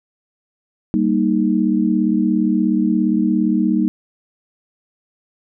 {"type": "chord", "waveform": "sine", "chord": "Eb major", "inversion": "first", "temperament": "equal", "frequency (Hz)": [196, 233.1, 311.1], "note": ["G3", "Bb3", "Eb4"], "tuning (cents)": [0, 0, 0], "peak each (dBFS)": -18, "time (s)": [0.94, 3.88], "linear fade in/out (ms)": 0, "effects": []}